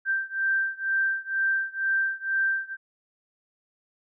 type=beating tone pair; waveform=sine; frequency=1568 / 1570.1 Hz; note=G6 / G6; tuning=0 / +2 cents; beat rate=2.1 Hz; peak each=-26 / -27 dBFS; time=0.05-2.77 s; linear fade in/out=50 ms; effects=none